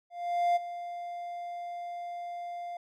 triangle tone with ADSR envelope, 698.5 Hz, F5, in tune, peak -20 dBFS, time 0.1-2.77 s, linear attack 460 ms, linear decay 19 ms, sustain -14 dB, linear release 3 ms, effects none

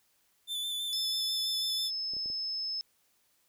45% pulse tone with vibrato, 3517 Hz, A7, 1 cent flat, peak -32 dBFS, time 0.47-1.91 s, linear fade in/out 50 ms, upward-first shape square, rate 6.1 Hz, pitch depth 19 cents each way
sine tone, 5220 Hz, E8, 18 cents flat, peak -32 dBFS, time 0.93-2.81 s, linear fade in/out 0 ms
clicks, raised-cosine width 2 ms, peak -38 dBFS, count 4, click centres 2.136 / 2.167 / 2.259 / 2.301 s
effects white hiss -71 dBFS RMS until 3.48 s

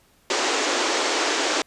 pink band-pass noise, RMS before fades -23 dBFS, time 0.3-1.62 s, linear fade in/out 2 ms, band 290 to 7500 Hz, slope 48 dB/octave, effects pink hiss -59 dBFS RMS until 1.66 s + resampled to 32000 Hz

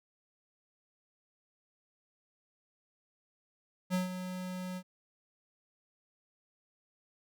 square tone with ADSR envelope, 183.4 Hz, F#3, 15 cents flat, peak -28 dBFS, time 3.9-4.83 s, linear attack 41 ms, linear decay 140 ms, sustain -10 dB, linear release 62 ms, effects none

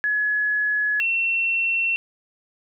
sine tone pair in turn, 1694 / 2710 Hz, G#6 / E7, +34 / +47 cents, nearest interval minor sixth, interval 813 cents, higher second, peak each -19 dBFS, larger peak neither, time 0.04-1 / 1-1.96 s, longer neither, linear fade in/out 0 ms, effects none

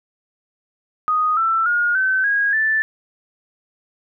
sine tone with pitch steps, 1244.5 / 1333.8 / 1429.6 / 1532.2 / 1642.1 / 1760 Hz, D#6 / E6 / F6 / G6 / G#6 / A6, 0 / +20 / +40 / -40 / -20 / 0 cents, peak -15 dBFS, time 1.08-2.82 s, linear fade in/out 0 ms, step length 290 ms, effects none

